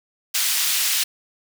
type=high-pass noise; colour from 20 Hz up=pink; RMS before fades=-21 dBFS; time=0.34-1.04 s; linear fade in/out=10 ms; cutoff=2900 Hz; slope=12 dB/octave; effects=none